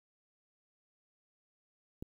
click, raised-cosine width 3 ms, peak -28 dBFS, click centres 2.025 s, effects 10-bit

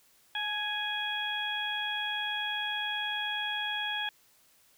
harmonic tone with a mistuned harmonic, 830.6 Hz, G#5, in tune, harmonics 1 / 2 / 3 / 4, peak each -38 / -35 / -39 / -34 dBFS, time 0.35-4.09 s, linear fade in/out 2 ms, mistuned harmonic 1, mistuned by +30 cents, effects white hiss -64 dBFS RMS until 4.77 s

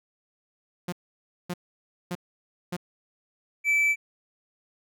sawtooth tone bursts, 177.2 Hz, F3, 25 cents sharp, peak -25 dBFS, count 4, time 0.88-2.766 s, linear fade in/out 5 ms, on 44 ms, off 570 ms
triangle tone, 2315 Hz, D7, 25 cents flat, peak -18 dBFS, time 3.64-3.96 s, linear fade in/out 50 ms
effects none

